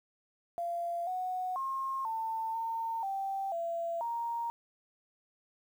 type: tone with pitch steps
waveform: sine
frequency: 688 / 737 / 1071 / 895 / 909 / 780 / 675 / 934 Hz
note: F5 / F#5 / C6 / A5 / A#5 / G5 / E5 / A#5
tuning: -26 / -7 / +40 / +29 / -44 / -9 / +41 / +3 cents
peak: -32 dBFS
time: 0.58-4.5 s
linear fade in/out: 0 ms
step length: 490 ms
effects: 10-bit